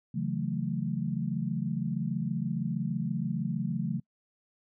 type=chord; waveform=sine; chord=F# minor seventh; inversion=second; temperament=equal; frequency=138.59 / 164.81 / 185 / 220 Hz; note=C#3 / E3 / F#3 / A3; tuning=0 / 0 / 0 / 0 cents; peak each=-34 dBFS; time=0.14-4 s; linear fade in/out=10 ms; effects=noise-tail reverb RT60 0.1 s tail -26 dB re dry